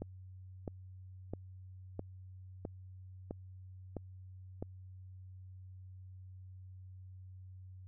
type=click train; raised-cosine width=2 ms; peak=-26 dBFS; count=8; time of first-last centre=0.02-4.625 s; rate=1.52 Hz; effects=added 93 Hz sine -49 dBFS peak until 7.87 s